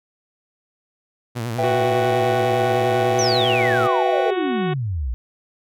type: tone with vibrato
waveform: sawtooth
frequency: 116.9 Hz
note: A#2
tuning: 5 cents sharp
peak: -20 dBFS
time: 1.35-3.88 s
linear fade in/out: 20 ms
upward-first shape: sine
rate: 10 Hz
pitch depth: 90 cents each way
type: chord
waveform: triangle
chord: E minor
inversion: second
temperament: just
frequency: 494.4 / 659.3 / 791.1 Hz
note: B4 / E5 / G5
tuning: +2 / 0 / +16 cents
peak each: -21 dBFS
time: 1.58-4.31 s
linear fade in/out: 10 ms
type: harmonic tone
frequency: 370 Hz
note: F#4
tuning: in tune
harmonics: 1 / 2 / 3 / 4 / 5 / 6 / 7 / 8 / 9 / 10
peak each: -23 / -29 / -33 / -35 / -37 / -39 / -40 / -41 / -42 / -43 dBFS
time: 1.63-4.74 s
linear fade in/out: 10 ms
type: exponential sweep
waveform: sine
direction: down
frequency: 6200 to 55 Hz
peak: -21 dBFS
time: 3.19-5.14 s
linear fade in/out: 0 ms
effects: none